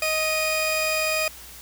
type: tone pair together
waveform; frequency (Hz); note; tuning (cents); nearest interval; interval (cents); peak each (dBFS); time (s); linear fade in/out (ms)
sawtooth; 627.6 / 2470; D#5 / D#7; +15 / -13; 2 octaves; 2372; -21; 0.02-1.28; 2
effects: added 60 Hz sine -49 dBFS peak until 1.61 s + white hiss -43 dBFS RMS until 1.61 s